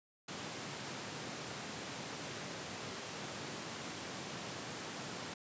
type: high-pass noise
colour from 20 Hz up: pink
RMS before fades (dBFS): -44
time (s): 0.28-5.34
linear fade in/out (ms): 5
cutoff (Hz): 120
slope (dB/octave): 24
effects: resampled to 16000 Hz